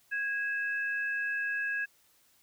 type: tone pair together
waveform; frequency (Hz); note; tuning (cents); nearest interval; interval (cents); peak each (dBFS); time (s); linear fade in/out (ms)
sine; 1649.4 / 2610; G#6 / E7; -12 / -18; minor sixth; 794; -30 / -39; 0.11-1.86; 20
effects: white hiss -66 dBFS RMS until 2.42 s